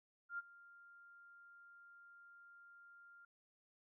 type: tone with ADSR envelope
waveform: sine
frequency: 1396.9 Hz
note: F6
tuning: in tune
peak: -39 dBFS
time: 0.29-3.25 s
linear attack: 94 ms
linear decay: 28 ms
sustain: -20 dB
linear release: 4 ms
effects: none